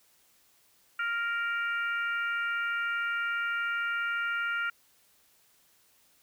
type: harmonic tone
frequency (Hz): 466.2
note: A#4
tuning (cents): 0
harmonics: 3 / 4 / 5 / 6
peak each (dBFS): -29 / -39 / -39 / -42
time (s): 0.99-4.7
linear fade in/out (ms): 5
effects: white hiss -65 dBFS RMS until 6.22 s